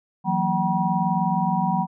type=tone cluster; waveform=sine; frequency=164.8 / 184.1 / 231.2 / 762 / 963 Hz; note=E3 / F#3 / A#3 / G5 / B5; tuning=0 / -8 / -14 / -49 / -44 cents; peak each=-27 / -24 / -30 / -25 / -25 dBFS; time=0.24-1.87 s; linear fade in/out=50 ms; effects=none